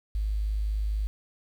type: tone with quantisation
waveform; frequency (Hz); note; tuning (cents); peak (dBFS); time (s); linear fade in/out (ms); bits
sine; 52.1; G#1; +6; -25; 0.15-1.07; 0; 9
effects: none